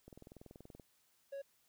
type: click train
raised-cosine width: 2 ms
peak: -40 dBFS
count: 16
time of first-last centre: 0.08-0.798 s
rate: 20.9 Hz
type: tone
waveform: triangle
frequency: 554 Hz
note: C#5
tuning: 1 cent flat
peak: -40 dBFS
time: 1.32-1.42 s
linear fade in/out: 10 ms
effects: white hiss -74 dBFS RMS until 1.68 s